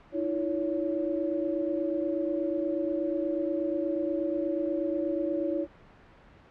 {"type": "tone cluster", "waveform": "sine", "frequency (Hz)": [311.7, 340, 563], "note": ["D#4", "F4", "C#5"], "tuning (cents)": [3, -46, 27], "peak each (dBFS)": -31, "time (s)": [0.12, 5.67], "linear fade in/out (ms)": 50, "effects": ["pink hiss -54 dBFS RMS until 6.5 s", "low-pass 2000 Hz 12 dB/octave"]}